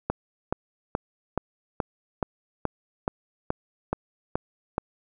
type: click train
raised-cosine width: 1 ms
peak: -10 dBFS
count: 12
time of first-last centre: 0.1-4.781 s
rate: 2.35 Hz
effects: none